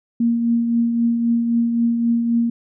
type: tone with tremolo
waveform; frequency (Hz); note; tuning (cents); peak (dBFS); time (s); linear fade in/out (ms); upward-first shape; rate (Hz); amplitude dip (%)
sine; 233.7; A#3; +5; -13; 0.2-2.5; 5; triangle; 3.8; 45
effects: none